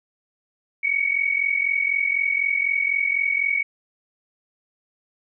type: tone pair together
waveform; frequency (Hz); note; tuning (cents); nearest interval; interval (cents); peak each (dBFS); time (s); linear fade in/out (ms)
sine; 2219 / 2263; C#7 / C#7; +1 / +35; unison; 34; -22; 0.83-3.63; 10
effects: none